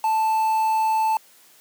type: tone with quantisation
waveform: triangle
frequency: 880 Hz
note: A5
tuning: in tune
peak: -16 dBFS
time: 0.04-1.17 s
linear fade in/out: 2 ms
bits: 6
effects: white hiss -53 dBFS RMS until 1.6 s + high-pass 200 Hz 12 dB/octave